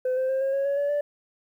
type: tone with pitch steps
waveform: sine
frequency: 510 / 519.8 / 529.8 / 540 / 550.4 / 561 / 571.8 / 582.8 Hz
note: C5 / C5 / C5 / C#5 / C#5 / C#5 / D5 / D5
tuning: -44 / -11 / +22 / -45 / -12 / +21 / -46 / -13 cents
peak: -20 dBFS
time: 0.05-1.01 s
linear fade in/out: 5 ms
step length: 120 ms
effects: tanh soft clip ceiling -21 dBFS + 10-bit